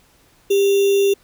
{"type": "tone with sample-and-hold", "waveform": "sine", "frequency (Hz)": 397.1, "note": "G4", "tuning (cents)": 22, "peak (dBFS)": -12, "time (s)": [0.5, 1.14], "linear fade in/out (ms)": 10, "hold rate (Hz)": 3150, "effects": ["pink hiss -55 dBFS RMS until 1.23 s"]}